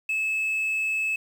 sine tone, 2600 Hz, E7, 24 cents flat, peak -21 dBFS, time 0.09-1.16 s, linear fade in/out 5 ms, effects tanh soft clip ceiling -22 dBFS + 8-bit

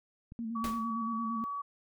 click, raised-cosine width 5 ms, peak -34 dBFS, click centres 0.321 s
sine tone with vibrato, 227.3 Hz, A#3, 43 cents flat, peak -34 dBFS, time 0.39-1.44 s, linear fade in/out 0 ms, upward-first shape square, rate 8.8 Hz, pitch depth 41 cents each way
sine tone, 1136 Hz, C#6, 42 cents sharp, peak -34 dBFS, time 0.55-1.62 s, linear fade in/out 10 ms
pink noise with exponential decay, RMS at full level -37 dBFS, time 0.64-0.93 s, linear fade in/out 2 ms, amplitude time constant 61 ms
effects none

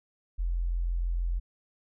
sine tone, 43.16 Hz, F1, 20 cents flat, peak -26 dBFS, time 0.38-1.4 s, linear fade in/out 20 ms, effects none

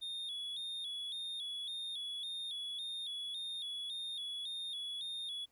triangle tone with vibrato, 3520 Hz, A7, in tune, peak -38 dBFS, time 0.01-5.46 s, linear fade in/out 20 ms, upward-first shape square, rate 1.8 Hz, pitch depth 68 cents each way, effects pink hiss -75 dBFS RMS until 5.51 s

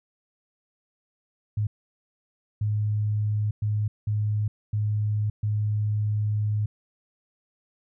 sine tone bursts at uneven times, 105.6 Hz, G#2, 29 cents sharp, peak -22 dBFS, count 6, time 1.57-1.67 / 2.61-3.51 / 3.62-3.88 / 4.07-4.48 / 4.73-5.3 / 5.43-6.66 s, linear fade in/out 5 ms, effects none

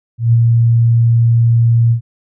sine tone with ADSR envelope, 116.54 Hz, A#2, in tune, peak -5 dBFS, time 0.18-2.01 s, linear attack 150 ms, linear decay 33 ms, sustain -2 dB, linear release 96 ms, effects none

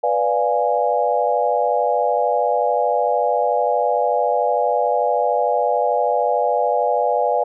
sine chord, B diminished seventh, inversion none, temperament equal, 493.9 / 587.3 / 698.5 / 830.6 Hz, B4 / D5 / F5 / Ab5, 0 / 0 / 0 / 0 cents, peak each -21 dBFS, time 0.03-7.44 s, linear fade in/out 10 ms, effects none

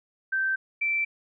sine tone pair in turn, 1556 / 2336 Hz, G6 / D7, -13 / -10 cents, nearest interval perfect fifth, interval 703 cents, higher second, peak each -23 dBFS, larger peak neither, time 0.32-0.56 / 0.81-1.05 s, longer neither, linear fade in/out 10 ms, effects none

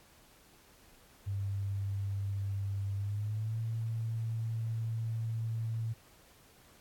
sine tone with pitch glide, 99.1 to 113.18 Hz, G2 to A2, +19 to +49 cents, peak -32 dBFS, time 1.26-5.94 s, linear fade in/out 20 ms, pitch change +230 cents, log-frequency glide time 2.96-3.61 s, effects pink hiss -61 dBFS RMS until 6.8 s + AAC 64 kbps

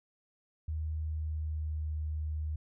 sine tone with pitch glide, 78.1 to 76.94 Hz, D#2 to D#2, +7 to -19 cents, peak -32 dBFS, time 0.68-2.56 s, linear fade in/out 5 ms, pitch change -26 cents, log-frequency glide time 0.99-1.91 s, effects none

